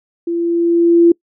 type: tone with level ramp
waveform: sine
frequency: 340 Hz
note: F4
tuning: 46 cents flat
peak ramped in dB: -16 to -4 dBFS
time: 0.27-1.12 s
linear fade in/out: 5 ms
effects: noise-tail reverb RT60 0.1 s tail -26 dB re dry